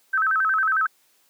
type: tone with vibrato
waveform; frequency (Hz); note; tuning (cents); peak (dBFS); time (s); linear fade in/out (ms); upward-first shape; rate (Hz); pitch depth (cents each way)
sine; 1415; F6; +22; -18; 0.13-0.87; 10; square; 11; 160
effects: white hiss -62 dBFS RMS until 1.29 s + high-pass 200 Hz 12 dB/octave